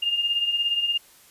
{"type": "beating tone pair", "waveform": "sine", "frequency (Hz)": [2804, 2821], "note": ["F7", "F7"], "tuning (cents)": [6, 17], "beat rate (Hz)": 17, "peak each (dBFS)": [-29, -22], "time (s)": [0.02, 0.98], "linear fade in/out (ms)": 10, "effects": ["white hiss -53 dBFS RMS until 1.3 s", "resampled to 32000 Hz"]}